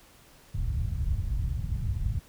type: low-pass noise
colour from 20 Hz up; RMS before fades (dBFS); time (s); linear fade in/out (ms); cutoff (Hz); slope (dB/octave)
white; -29; 0.54-2.2; 10; 110; 24
effects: pink hiss -56 dBFS RMS until 2.28 s